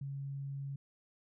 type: tone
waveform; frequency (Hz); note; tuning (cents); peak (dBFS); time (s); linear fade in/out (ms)
sine; 138.59; C#3; 0; -38; 0.01-0.76; 5
effects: none